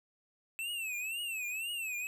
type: tone with vibrato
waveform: square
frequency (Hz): 2637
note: E7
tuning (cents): 0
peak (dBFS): -36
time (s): 0.59-2.07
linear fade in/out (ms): 0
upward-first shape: triangle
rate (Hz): 2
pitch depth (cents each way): 170
effects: none